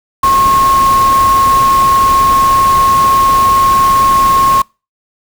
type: tone in noise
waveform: sine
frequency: 1083 Hz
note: C#6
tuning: 41 cents flat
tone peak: -6 dBFS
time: 0.23-4.62 s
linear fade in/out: 5 ms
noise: pink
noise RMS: -20 dBFS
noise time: 0.23-4.62 s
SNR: +11 dB
effects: noise-tail reverb RT60 0.3 s tail -26 dB re dry